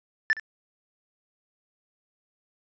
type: tone with echo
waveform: triangle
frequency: 1760 Hz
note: A6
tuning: in tune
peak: -17 dBFS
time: 0.3-0.33 s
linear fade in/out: 0 ms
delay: 67 ms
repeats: 1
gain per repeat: -15 dB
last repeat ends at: 0.397 s
effects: resampled to 16000 Hz